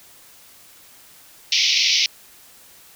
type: band-pass noise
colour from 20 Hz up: white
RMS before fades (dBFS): -18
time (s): 1.52-2.06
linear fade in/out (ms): 2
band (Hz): 2100 to 5900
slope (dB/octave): 96
effects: white hiss -48 dBFS RMS until 2.95 s